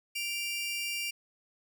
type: tone pair together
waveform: sawtooth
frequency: 2352 / 2794 Hz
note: D7 / F7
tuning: +2 / 0 cents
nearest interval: minor third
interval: 298 cents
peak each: -32 / -32 dBFS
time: 0.15-1.11 s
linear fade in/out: 10 ms
effects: none